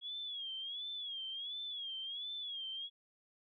sine tone with vibrato, 3322 Hz, G#7, in tune, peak -40 dBFS, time 0.01-2.9 s, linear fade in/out 50 ms, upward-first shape sine, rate 1.4 Hz, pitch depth 110 cents each way, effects none

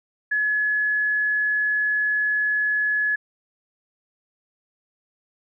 sine tone, 1700 Hz, G#6, 40 cents sharp, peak -19 dBFS, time 0.31-3.16 s, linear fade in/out 10 ms, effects none

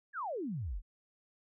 sine exponential sweep, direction down, 1760 to 34.6 Hz, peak -35 dBFS, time 0.13-0.82 s, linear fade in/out 50 ms, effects none

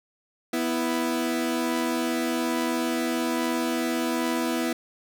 sawtooth tone pair together, 246.9 / 329.6 Hz, B3 / E4, 0 / 0 cents, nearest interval perfect fourth, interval 500 cents, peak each -23 dBFS, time 0.53-4.73 s, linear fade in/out 5 ms, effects 8-bit

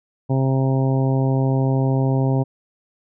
harmonic tone, 133.2 Hz, C3, 31 cents sharp, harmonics 1 / 2 / 3 / 4 / 5 / 6 / 7, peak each -17 / -23 / -27 / -29 / -31 / -33 / -34 dBFS, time 0.29-2.44 s, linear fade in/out 20 ms, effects none

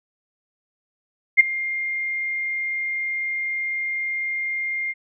sine tone with ADSR envelope, 2114 Hz, C7, 17 cents sharp, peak -5 dBFS, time 1.37-4.94 s, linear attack 29 ms, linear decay 15 ms, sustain -18 dB, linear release 36 ms, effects none

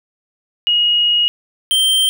sine / square tone pair in turn, 2884 / 3139 Hz, F#7 / G7, -45 / +2 cents, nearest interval minor second, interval 147 cents, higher second, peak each -11 / -12 dBFS, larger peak first, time 0.67-1.28 / 1.71-2.09 s, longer first, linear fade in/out 0 ms, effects none

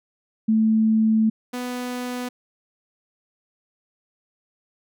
sine / sawtooth tone pair in turn, 220 / 247.9 Hz, A3 / B3, 0 / +7 cents, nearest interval major second, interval 207 cents, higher second, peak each -15 / -23 dBFS, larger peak first, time 0.48-1.3 / 1.53-2.29 s, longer first, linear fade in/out 10 ms, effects none

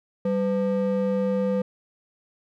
triangle ring-modulated tone, 349.2 Hz, F4, in tune, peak -16 dBFS, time 0.25-1.62 s, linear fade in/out 5 ms, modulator 155 Hz, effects none

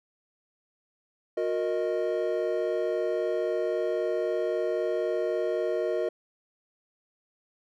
triangle chord, D# minor, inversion first, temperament equal with one note detuned, 362.4 / 466.2 / 622.3 Hz, F#4 / A#4 / D#5, -36 / 0 / 0 cents, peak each -28 dBFS, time 1.37-6.09 s, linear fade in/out 5 ms, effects none

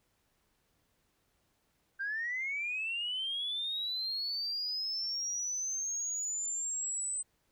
sine linear sweep, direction up, 1560 to 8140 Hz, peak -32 dBFS, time 1.99-7.23 s, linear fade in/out 20 ms, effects tanh soft clip ceiling -28 dBFS + pink hiss -75 dBFS RMS until 7.51 s

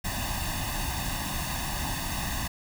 pink noise with comb filter, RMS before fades -31 dBFS, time 0.04-2.48 s, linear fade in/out 10 ms, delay 1.1 ms, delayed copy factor +0.9, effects none

